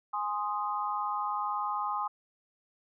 sine chord, Ab major, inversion none, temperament equal, 830.6 / 1046.5 / 1244.5 Hz, Ab5 / C6 / Eb6, 0 / 0 / 0 cents, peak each -34 dBFS, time 0.13-2.08 s, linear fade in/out 10 ms, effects none

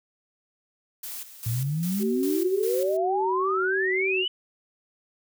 blue noise with tremolo, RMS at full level -36 dBFS, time 1.03-2.97 s, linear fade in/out 5 ms, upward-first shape square, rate 2.5 Hz, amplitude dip 70%
sine exponential sweep, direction up, 110 to 3024 Hz, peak -24 dBFS, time 1.46-4.28 s, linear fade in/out 5 ms
sine tone with vibrato, 379 Hz, F#4, 42 cents sharp, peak -25 dBFS, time 1.99-4.26 s, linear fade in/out 50 ms, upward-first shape triangle, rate 3.5 Hz, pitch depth 29 cents each way
effects none

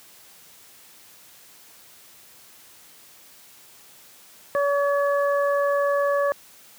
harmonic tone, 568 Hz, C#5, 42 cents sharp, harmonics 1 / 2 / 3, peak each -20 / -26 / -30 dBFS, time 4.55-6.32 s, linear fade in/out 0 ms, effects white hiss -50 dBFS RMS until 6.78 s + high-pass 80 Hz 12 dB/octave

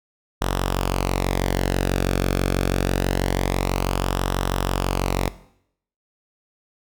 sawtooth tone with flanger, 46.12 Hz, F#1, 5 cents flat, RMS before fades -22 dBFS, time 0.41-5.29 s, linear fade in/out 10 ms, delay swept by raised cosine 0.44 to 1.03 ms, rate 0.25 Hz, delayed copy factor -0.55, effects noise-tail reverb RT60 0.7 s tail -17 dB re dry

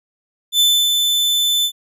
40% pulse tone with ADSR envelope, 3520 Hz, A7, in tune, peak -9 dBFS, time 0.52-1.72 s, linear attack 76 ms, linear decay 290 ms, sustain -4 dB, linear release 74 ms, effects none

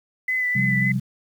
sine tone with vibrato, 2006 Hz, B6, 26 cents sharp, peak -20 dBFS, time 0.28-0.92 s, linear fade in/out 5 ms, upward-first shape sine, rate 3.6 Hz, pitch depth 23 cents each way
sine chord, C suspended fourth, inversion none, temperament just, 130.81 / 174.42 / 196.22 Hz, C3 / F3 / G3, 0 / -2 / +2 cents, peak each -23 / -28 / -24 dBFS, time 0.55-1 s, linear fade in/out 10 ms
effects 8-bit

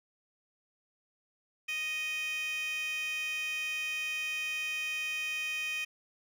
15% pulse tone with high-pass filter, 622.3 Hz, D#5, in tune, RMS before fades -35 dBFS, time 1.68-5.85 s, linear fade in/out 10 ms, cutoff 2600 Hz, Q 5.6, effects none

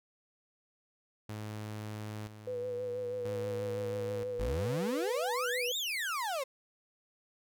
sawtooth tone with tremolo, 106.6 Hz, G#2, 46 cents sharp, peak -35 dBFS, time 1.29-4.5 s, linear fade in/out 5 ms, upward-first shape square, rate 0.51 Hz, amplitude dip 65%
sine tone with vibrato, 493.9 Hz, B4, in tune, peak -34 dBFS, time 2.47-5.72 s, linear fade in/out 5 ms, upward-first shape sine, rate 6.2 Hz, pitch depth 36 cents each way
35% pulse exponential two-way sweep, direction up then down, 47 to 3808 to 509 Hz, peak -31 dBFS, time 4.39-6.44 s, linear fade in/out 10 ms, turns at 5.77 s
effects none

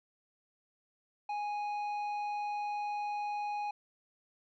triangle tone with tanh clipping, 829 Hz, G#5, 3 cents flat, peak -35 dBFS, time 1.29-3.71 s, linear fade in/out 5 ms, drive 12 dB, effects none

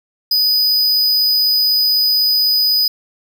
square tone, 4978 Hz, D#8, in tune, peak -12 dBFS, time 0.31-2.88 s, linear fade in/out 5 ms, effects 9-bit

